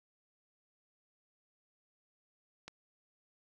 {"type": "click", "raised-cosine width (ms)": 0.2, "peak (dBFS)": -28, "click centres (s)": 2.68, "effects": []}